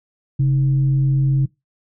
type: tone with frequency modulation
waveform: sine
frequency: 135.9 Hz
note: C#3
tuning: 34 cents flat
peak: -13 dBFS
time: 0.39-1.46 s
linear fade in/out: 10 ms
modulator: 177 Hz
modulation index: 0.23
effects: noise-tail reverb RT60 0.2 s tail -22 dB re dry